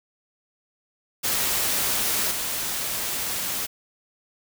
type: noise with level steps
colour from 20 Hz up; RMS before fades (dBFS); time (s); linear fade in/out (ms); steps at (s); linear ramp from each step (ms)
white; -24 / -28; 1.23-3.67; 20; 2.31; 5
effects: none